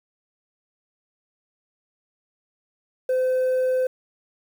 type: tone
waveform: sine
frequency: 513 Hz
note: C5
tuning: 34 cents flat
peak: -16 dBFS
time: 3.09-3.87 s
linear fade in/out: 5 ms
effects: tanh soft clip ceiling -18 dBFS + 8-bit